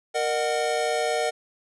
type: chord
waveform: square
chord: D# minor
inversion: second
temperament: equal with one note detuned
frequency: 466.2 / 610.2 / 740 Hz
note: A#4 / D#5 / F#5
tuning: 0 / -34 / 0 cents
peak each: -28 dBFS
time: 0.14-1.31 s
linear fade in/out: 20 ms
effects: resampled to 24000 Hz